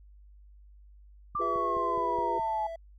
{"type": "exponential sweep", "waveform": "sine", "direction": "down", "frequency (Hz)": [1188, 845], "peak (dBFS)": -28, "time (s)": [1.35, 2.67], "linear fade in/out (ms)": 5}
{"type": "click train", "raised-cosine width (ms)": 5, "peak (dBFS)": -35, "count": 6, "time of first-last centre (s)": [1.35, 2.396], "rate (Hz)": 4.78}
{"type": "chord", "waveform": "sine", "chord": "F diminished", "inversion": "none", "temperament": "equal with one note detuned", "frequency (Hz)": [349.2, 407.7, 493.9], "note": ["F4", "Ab4", "Cb5"], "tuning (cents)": [0, -32, 0], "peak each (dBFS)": -36, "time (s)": [1.39, 2.39], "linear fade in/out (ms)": 10}
{"type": "tone", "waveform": "triangle", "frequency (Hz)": 662, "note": "E5", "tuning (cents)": 7, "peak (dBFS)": -34, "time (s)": [1.41, 2.76], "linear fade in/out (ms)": 5}
{"effects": ["added 50 Hz sine -51 dBFS peak until 2.98 s"]}